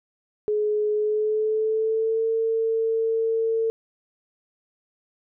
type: tone with pitch glide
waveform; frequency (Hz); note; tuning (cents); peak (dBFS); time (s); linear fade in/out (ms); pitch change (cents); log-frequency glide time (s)
sine; 422.2 to 449.9; G#4 to A4; +29 to +39; -20; 0.48-3.7; 0; +110; 0.94-2.25
effects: none